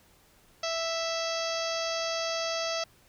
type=harmonic tone with a mistuned harmonic; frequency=659.3 Hz; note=E5; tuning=in tune; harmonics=1 / 2 / 3 / 4 / 5 / 6 / 7 / 8 / 9 / 10; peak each=-32 / -37 / -41 / -40 / -40 / -43 / -38 / -39 / -43 / -46 dBFS; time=0.63-2.84 s; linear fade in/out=5 ms; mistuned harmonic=10; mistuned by=-53 cents; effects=pink hiss -61 dBFS RMS until 3.08 s